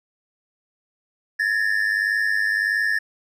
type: tone pair together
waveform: triangle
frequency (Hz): 1709 / 1810.6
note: G#6 / A6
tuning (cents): +49 / +49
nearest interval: minor second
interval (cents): 100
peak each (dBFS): -20 / -20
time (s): 1.39-2.99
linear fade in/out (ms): 10
effects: none